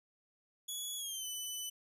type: tone with pitch glide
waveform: 15% pulse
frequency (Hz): 3383 to 2997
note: G#7 to F#7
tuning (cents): +31 to +22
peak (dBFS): -32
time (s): 0.68-1.7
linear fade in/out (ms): 10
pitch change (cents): -209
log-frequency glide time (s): 0.97-1.28
effects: resampled to 32000 Hz